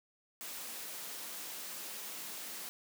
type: high-pass noise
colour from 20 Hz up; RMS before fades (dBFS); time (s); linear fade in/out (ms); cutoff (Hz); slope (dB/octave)
white; -44; 0.41-2.69; 0; 170; 24
effects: none